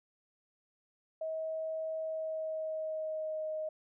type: tone with pitch glide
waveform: sine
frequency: 638 to 623.8 Hz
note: D#5 to D#5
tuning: +43 to +4 cents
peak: -34 dBFS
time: 1.21-3.69 s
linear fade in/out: 5 ms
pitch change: -39 cents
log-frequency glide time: 2-3.47 s
effects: none